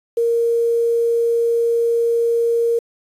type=tone with quantisation; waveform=sine; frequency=466.2 Hz; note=A#4; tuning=in tune; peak=-14 dBFS; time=0.17-2.79 s; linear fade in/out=5 ms; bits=7; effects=resampled to 32000 Hz